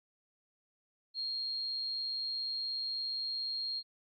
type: tone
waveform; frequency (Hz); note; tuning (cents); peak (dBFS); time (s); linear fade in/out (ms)
sine; 4239; C8; +22; -34; 1.14-3.83; 50
effects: Opus 48 kbps